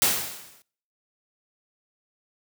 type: noise with exponential decay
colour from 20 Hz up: white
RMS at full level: -18 dBFS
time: 0.02-0.62 s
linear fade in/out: 1 ms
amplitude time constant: 130 ms
effects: noise-tail reverb RT60 0.6 s tail -25 dB re dry + high-pass 80 Hz 12 dB/octave